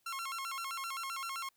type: tone with vibrato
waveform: sawtooth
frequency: 1212 Hz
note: D#6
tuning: 46 cents flat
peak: -34 dBFS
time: 0.06-1.49 s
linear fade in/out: 5 ms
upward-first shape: square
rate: 7.7 Hz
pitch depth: 200 cents each way
effects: white hiss -75 dBFS RMS until 1.56 s

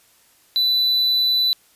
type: tone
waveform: triangle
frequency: 3985 Hz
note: B7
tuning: 15 cents sharp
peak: -14 dBFS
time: 0.56-1.53 s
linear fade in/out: 0 ms
effects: white hiss -56 dBFS RMS until 1.75 s + resampled to 32000 Hz

